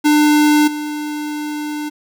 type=tone with level steps; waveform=square; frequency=299.2 Hz; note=D4; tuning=32 cents sharp; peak=-10 / -22 dBFS; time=0.04-1.9 s; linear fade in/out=20 ms; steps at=0.67 s; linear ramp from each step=10 ms; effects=none